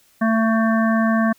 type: harmonic tone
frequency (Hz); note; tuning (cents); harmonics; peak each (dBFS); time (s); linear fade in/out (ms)
223.6; A3; +28; 1 / 3 / 5 / 7 / 8; -16 / -23 / -25 / -27 / -29; 0.21-1.33; 10
effects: white hiss -57 dBFS RMS until 1.38 s